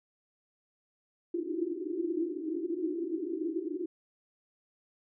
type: band-pass noise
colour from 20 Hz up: white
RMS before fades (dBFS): -34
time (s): 1.34-3.86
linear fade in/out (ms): 5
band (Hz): 310 to 360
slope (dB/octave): 96
effects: none